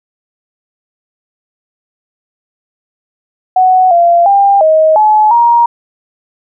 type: tone with pitch steps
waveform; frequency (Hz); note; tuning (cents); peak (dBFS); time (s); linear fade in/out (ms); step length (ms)
sine; 743 / 688 / 797 / 630 / 855 / 943; F#5 / F5 / G5 / D#5 / A5 / A#5; +7 / -26 / +28 / +21 / -50 / +20; -4; 3.56-5.66; 5; 350
effects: none